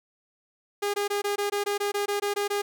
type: tone bursts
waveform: sawtooth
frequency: 407.5 Hz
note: G#4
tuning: 33 cents flat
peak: -21 dBFS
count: 13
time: 0.82-2.62 s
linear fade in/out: 10 ms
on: 120 ms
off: 20 ms
effects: none